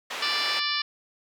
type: band-pass noise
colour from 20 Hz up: white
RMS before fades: -34 dBFS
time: 0.1-0.6 s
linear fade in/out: 10 ms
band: 420 to 3100 Hz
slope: 12 dB/octave
type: harmonic tone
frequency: 587.3 Hz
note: D5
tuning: in tune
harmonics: 2 / 3 / 4 / 5 / 6 / 7 / 8 / 9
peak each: -33 / -33 / -33 / -33 / -33 / -33 / -33 / -33 dBFS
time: 0.22-0.82 s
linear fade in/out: 5 ms
effects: none